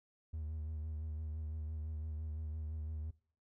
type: tone with vibrato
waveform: triangle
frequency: 77.78 Hz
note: D#2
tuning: in tune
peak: -36 dBFS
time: 0.33-3.11 s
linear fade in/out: 10 ms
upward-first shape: sine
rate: 5.9 Hz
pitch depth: 37 cents each way
effects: noise-tail reverb RT60 0.5 s tail -23 dB re dry + tanh soft clip ceiling -32 dBFS